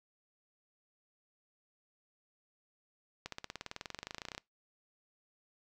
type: accelerating click train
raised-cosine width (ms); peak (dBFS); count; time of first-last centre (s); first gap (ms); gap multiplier
0.2; -23; 26; 3.26-4.379; 63; 0.97
effects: noise-tail reverb RT60 0.2 s tail -24 dB re dry